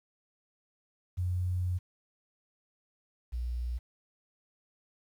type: tone pair in turn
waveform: sine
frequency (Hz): 90.2 / 60.35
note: F#2 / B1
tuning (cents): -44 / -39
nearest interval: perfect fifth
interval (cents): 695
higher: first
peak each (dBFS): -28 / -31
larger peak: first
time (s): 1.17-1.79 / 3.32-3.79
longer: first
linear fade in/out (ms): 20
effects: 10-bit